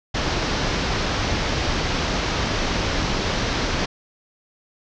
pink low-pass noise, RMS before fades -23 dBFS, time 0.14-3.86 s, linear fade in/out 10 ms, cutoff 6000 Hz, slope 48 dB/octave, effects none

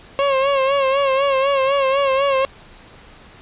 30% pulse tone with vibrato, 545 Hz, C#5, 29 cents flat, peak -12 dBFS, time 0.19-2.45 s, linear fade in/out 0 ms, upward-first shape sine, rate 4 Hz, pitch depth 59 cents each way, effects pink hiss -44 dBFS RMS until 3.41 s + resampled to 8000 Hz

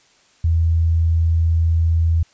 sine tone, 82.41 Hz, E2, in tune, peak -13 dBFS, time 0.44-2.23 s, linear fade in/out 5 ms, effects white hiss -55 dBFS RMS until 2.33 s + resampled to 16000 Hz

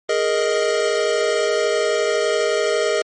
square chord, Ab suspended second, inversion none, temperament just, 415.3 / 467.2 / 623 Hz, Ab4 / Bb4 / Eb5, 0 / +4 / +2 cents, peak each -22 dBFS, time 0.09-3.02 s, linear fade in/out 5 ms, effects MP3 32 kbps

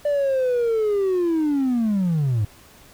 triangle linear sweep, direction down, 591 to 98.8 Hz, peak -15 dBFS, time 0.05-2.45 s, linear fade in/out 5 ms, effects tanh soft clip ceiling -13 dBFS + pink hiss -49 dBFS RMS until 2.93 s

